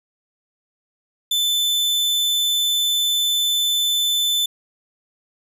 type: tone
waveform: 40% pulse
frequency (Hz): 3520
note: A7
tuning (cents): 0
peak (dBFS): -16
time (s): 1.31-4.46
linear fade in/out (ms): 5
effects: none